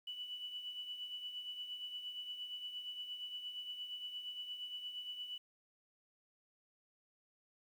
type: tone with tremolo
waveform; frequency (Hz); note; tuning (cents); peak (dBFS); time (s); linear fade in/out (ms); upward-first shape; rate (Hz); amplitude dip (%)
sine; 2964; F#7; +2; -40; 0.07-5.38; 5; triangle; 8.6; 60
effects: 11-bit